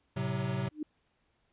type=chord; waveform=square; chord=F# diminished; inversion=first; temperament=equal with one note detuned; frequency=110 / 130.81 / 187.15 Hz; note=A2 / C3 / F#3; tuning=0 / 0 / +20 cents; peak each=-38 / -34 / -37 dBFS; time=0.16-0.69 s; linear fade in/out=10 ms
type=tone with exponential growth; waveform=sine; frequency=304.6 Hz; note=D#4; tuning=37 cents flat; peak=-29 dBFS; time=0.71-0.83 s; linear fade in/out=5 ms; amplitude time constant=26 ms
effects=pink hiss -74 dBFS RMS until 1.52 s + resampled to 8000 Hz